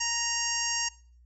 harmonic tone, 932.3 Hz, A#5, in tune, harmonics 1 / 2 / 3 / 5 / 6 / 7 / 8, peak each -37 / -36 / -35 / -37 / -32 / -33 / -38 dBFS, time 0-0.89 s, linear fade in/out 10 ms, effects noise-tail reverb RT60 0.5 s tail -23 dB re dry + added 60 Hz sine -54 dBFS peak until 1.25 s

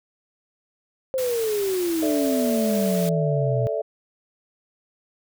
sine exponential sweep, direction down, 532 to 119.4 Hz, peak -21 dBFS, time 1.14-3.67 s, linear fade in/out 0 ms
white noise, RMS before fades -34 dBFS, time 1.18-3.09 s, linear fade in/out 0 ms
sine chord, A suspended fourth, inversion none, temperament equal with one note detuned, 440 / 579.9 / 659.3 Hz, A4 / D5 / E5, 0 / -22 / 0 cents, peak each -27 dBFS, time 2.02-3.82 s, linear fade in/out 10 ms
effects none

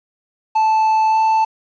triangle tone with pitch glide, 876 to 882.1 Hz, A5 to A5, -8 to +4 cents, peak -10 dBFS, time 0.55-1.45 s, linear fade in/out 10 ms, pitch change +12 cents, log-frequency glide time 1.09-1.17 s, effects resampled to 16000 Hz + 8-bit

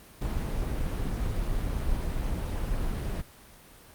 brown noise with ADSR envelope, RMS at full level -25 dBFS, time 0.21-3.22 s, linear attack 14 ms, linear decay 3 ms, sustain -4 dB, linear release 14 ms, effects pink hiss -52 dBFS RMS until 3.94 s + Opus 32 kbps

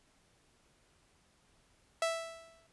sawtooth tone with exponential decay, 659.3 Hz, E5, in tune, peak -24 dBFS, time 2.02-2.67 s, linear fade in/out 2 ms, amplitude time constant 140 ms, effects pink hiss -69 dBFS RMS until 2.72 s + resampled to 24000 Hz

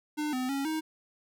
square tone with pitch steps, 300.9 / 255 / 275.9 / 314.7 Hz, D4 / C4 / C#4 / D#4, +42 / -44 / -8 / +20 cents, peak -30 dBFS, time 0.17-0.81 s, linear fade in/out 20 ms, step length 160 ms, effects none

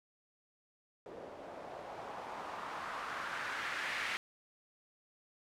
blue noise with low-pass filter sweep, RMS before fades -42 dBFS, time 1.06-4.17 s, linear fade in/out 0 ms, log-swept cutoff 500 to 2100 Hz, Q 2, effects none

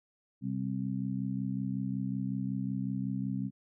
harmonic tone, 65.41 Hz, C2, in tune, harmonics 2 / 3 / 4, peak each -36 / -34 / -37 dBFS, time 0.41-3.51 s, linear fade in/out 50 ms, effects none

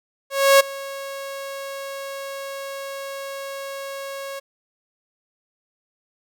sawtooth tone with ADSR envelope, 550 Hz, C#5, 14 cents flat, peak -5 dBFS, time 0.3-4.4 s, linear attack 300 ms, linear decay 12 ms, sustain -21 dB, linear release 15 ms, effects none

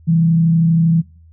sine tone with frequency modulation, 164.81 Hz, E3, in tune, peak -10 dBFS, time 0.07-1.02 s, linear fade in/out 20 ms, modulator 32.6 Hz, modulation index 0.31, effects noise-tail reverb RT60 0.5 s tail -24 dB re dry + added 81 Hz sine -42 dBFS peak until 1.32 s

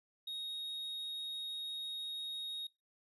triangle tone, 3749 Hz, A#7, 9 cents sharp, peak -38 dBFS, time 0.27-2.67 s, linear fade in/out 5 ms, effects noise-tail reverb RT60 0.2 s tail -21 dB re dry + resampled to 32000 Hz

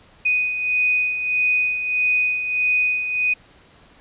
sine beating tone pair, 2489 / 2490.6 Hz, D#7 / D#7, 0 / +1 cents, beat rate 1.6 Hz, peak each -26 / -18 dBFS, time 0.25-3.34 s, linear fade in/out 10 ms, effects pink hiss -51 dBFS RMS until 4 s + resampled to 8000 Hz

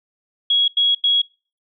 sine tone bursts, 3322 Hz, G#7, in tune, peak -13 dBFS, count 3, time 0.5-1.218 s, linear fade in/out 5 ms, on 180 ms, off 89 ms, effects noise-tail reverb RT60 0.4 s tail -26 dB re dry

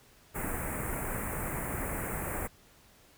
pink band-stop noise, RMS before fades -35 dBFS, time 0.34-2.48 s, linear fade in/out 20 ms, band 2300 to 8000 Hz, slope 48 dB/octave, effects pink hiss -60 dBFS RMS until 3.17 s

